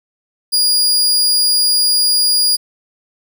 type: tone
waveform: sawtooth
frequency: 4860 Hz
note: D#8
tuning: 42 cents flat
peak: -8 dBFS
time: 0.52-2.57 s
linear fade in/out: 20 ms
effects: none